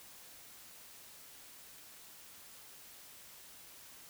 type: silence
effects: white hiss -55 dBFS RMS until 4.09 s